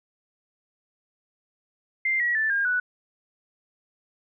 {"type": "tone with pitch steps", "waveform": "sine", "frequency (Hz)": [2093, 1919.3, 1760, 1613.9, 1480], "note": ["C7", "B6", "A6", "G6", "F#6"], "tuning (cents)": [0, -50, 0, 50, 0], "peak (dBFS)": -21, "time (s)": [2.05, 2.8], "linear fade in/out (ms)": 5, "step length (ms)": 150, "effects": []}